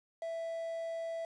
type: tone with quantisation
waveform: triangle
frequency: 661 Hz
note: E5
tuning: 5 cents sharp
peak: -34 dBFS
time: 0.22-1.25 s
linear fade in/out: 2 ms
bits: 9
effects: resampled to 22050 Hz